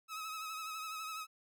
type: tone with vibrato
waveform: sawtooth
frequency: 1282 Hz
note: E6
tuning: 49 cents flat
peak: -37 dBFS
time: 0.08-1.27 s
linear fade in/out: 50 ms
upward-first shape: triangle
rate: 12 Hz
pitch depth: 46 cents each way
effects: none